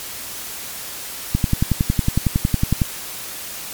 click train, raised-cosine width 5 ms, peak -3 dBFS, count 17, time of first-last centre 1.35-2.818 s, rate 10.9 Hz, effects white hiss -31 dBFS RMS until 3.73 s + MP3 96 kbps

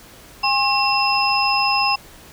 sine tone cluster, 809 / 1071 / 2707 / 5110 Hz, G#5 / C6 / E7 / D#8, -46 / +40 / +45 / +45 cents, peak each -21 dBFS, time 0.43-1.96 s, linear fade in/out 10 ms, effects pink hiss -44 dBFS RMS until 2.32 s

